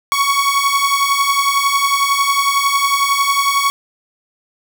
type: beating tone pair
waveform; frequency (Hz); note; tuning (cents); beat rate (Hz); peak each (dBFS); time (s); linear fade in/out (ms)
sawtooth; 1108.7 / 1119.7; C#6 / C#6; 0 / +17; 11; -14 / -11; 0.12-3.7; 0
effects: none